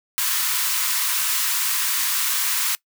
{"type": "high-pass noise", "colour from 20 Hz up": "white", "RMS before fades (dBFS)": -22, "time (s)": [0.18, 2.75], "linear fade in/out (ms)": 0, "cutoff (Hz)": 920, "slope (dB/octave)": 96, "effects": ["noise-tail reverb RT60 0.1 s tail -21 dB re dry"]}